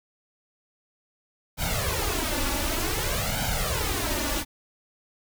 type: noise with flanger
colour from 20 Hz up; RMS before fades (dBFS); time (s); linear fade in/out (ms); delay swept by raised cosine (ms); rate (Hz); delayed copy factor
pink; -27; 1.57-4.45; 50; 1.3 to 3.5; 0.54; +0.85
effects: none